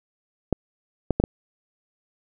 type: clicks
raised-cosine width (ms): 2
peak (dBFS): -6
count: 4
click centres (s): 0.527 / 1.107 / 1.2 / 1.239
effects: none